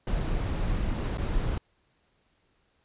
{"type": "noise with dropouts", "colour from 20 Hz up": "brown", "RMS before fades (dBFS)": -28, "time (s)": [0.07, 1.58], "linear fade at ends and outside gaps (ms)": 2, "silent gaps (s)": [1.173, 1.182], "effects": ["pink hiss -70 dBFS RMS until 2.84 s", "resampled to 8000 Hz"]}